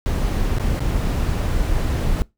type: noise with dropouts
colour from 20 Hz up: brown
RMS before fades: -20 dBFS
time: 0.06-2.22 s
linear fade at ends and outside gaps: 0 ms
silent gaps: 0.584-0.597 / 0.794-0.805 s
effects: noise-tail reverb RT60 0.2 s tail -22 dB re dry